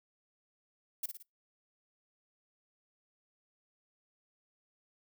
violet noise with echo, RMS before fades -35 dBFS, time 1.03-1.06 s, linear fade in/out 5 ms, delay 56 ms, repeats 3, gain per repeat -6 dB, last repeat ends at 1.228 s, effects noise-tail reverb RT60 0.2 s tail -24 dB re dry

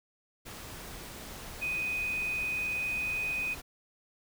sine tone in noise, 2497 Hz, D#7, 6 cents sharp, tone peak -30 dBFS, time 1.61-3.55 s, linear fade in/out 20 ms, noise pink, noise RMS -44 dBFS, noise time 0.45-3.62 s, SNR +11 dB, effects none

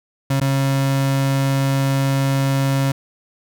35% pulse tone with dropouts, 136.4 Hz, C#3, 28 cents flat, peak -14 dBFS, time 0.3-2.92 s, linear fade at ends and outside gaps 5 ms, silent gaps 0.401-0.412 s, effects none

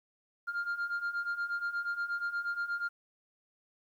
sine beating tone pair, 1396.9 / 1405.3 Hz, F6 / F6, 0 / +10 cents, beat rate 8.4 Hz, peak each -35 / -32 dBFS, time 0.47-2.89 s, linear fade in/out 20 ms, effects tanh soft clip ceiling -29 dBFS + 11-bit

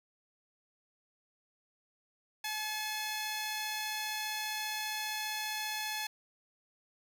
10% pulse tone pair together, 857 / 2160 Hz, A5 / C#7, -46 / -45 cents, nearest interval octave + major third, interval 1601 cents, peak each -27 / -35 dBFS, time 2.44-6.07 s, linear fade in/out 5 ms, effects none

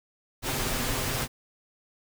pink noise with comb filter, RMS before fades -29 dBFS, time 0.42-1.28 s, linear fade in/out 50 ms, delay 7.7 ms, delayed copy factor +0.5, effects none

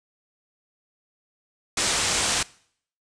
white low-pass noise, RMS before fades -24 dBFS, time 1.77-2.43 s, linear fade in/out 5 ms, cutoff 8800 Hz, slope 48 dB/octave, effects noise-tail reverb RT60 0.6 s tail -22 dB re dry

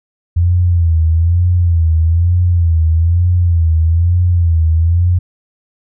sine tone with vibrato, 84.6 Hz, E2, 45 cents sharp, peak -8 dBFS, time 0.36-5.19 s, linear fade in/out 10 ms, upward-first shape sine, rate 1.1 Hz, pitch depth 88 cents each way, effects none

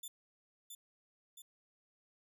10% pulse tone with echo, 3520 Hz, A7, in tune, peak -36 dBFS, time 0.03-0.08 s, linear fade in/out 5 ms, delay 670 ms, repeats 2, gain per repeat -4 dB, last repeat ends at 1.42 s, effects none

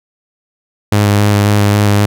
sawtooth tone with vibrato, 102.9 Hz, G#2, 16 cents flat, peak -4 dBFS, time 0.92-2.06 s, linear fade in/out 5 ms, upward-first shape square, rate 3.7 Hz, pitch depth 12 cents each way, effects none

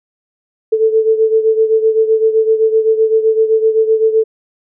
sine beating tone pair, 440 / 447.8 Hz, A4 / A4, 0 / +30 cents, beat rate 7.8 Hz, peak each -10 / -15 dBFS, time 0.72-4.24 s, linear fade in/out 10 ms, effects none

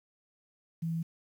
sine tone with quantisation, 164.81 Hz, E3, in tune, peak -30 dBFS, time 0.82-1.03 s, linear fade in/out 10 ms, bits 10, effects none

